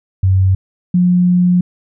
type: tone pair in turn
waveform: sine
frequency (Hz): 94.7 / 178.77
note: F#2 / F3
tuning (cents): +41 / +41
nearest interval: major seventh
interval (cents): 1100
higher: second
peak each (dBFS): -8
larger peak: neither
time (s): 0.23-0.55 / 0.94-1.61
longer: second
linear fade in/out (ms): 5
effects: none